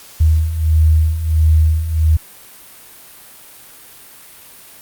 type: beating tone pair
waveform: sine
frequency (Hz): 77.8 / 79.3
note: D#2 / D#2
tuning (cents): 0 / +33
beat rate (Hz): 1.5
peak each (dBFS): -16 / -11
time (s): 0.2-2.17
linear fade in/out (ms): 10
effects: white hiss -40 dBFS RMS until 4.81 s + Opus 48 kbps